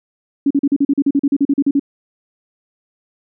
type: tone bursts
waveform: sine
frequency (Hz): 280.6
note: C#4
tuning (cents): +21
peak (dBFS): -10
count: 16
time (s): 0.46-1.796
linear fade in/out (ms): 5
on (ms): 46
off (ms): 40
effects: none